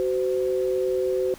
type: tone pair together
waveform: sine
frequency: 375.4 / 513.4 Hz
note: F#4 / C5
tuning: +25 / -33 cents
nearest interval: perfect fourth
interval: 542 cents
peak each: -23 / -25 dBFS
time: 0-1.34 s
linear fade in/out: 0 ms
effects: pink hiss -46 dBFS RMS until 1.38 s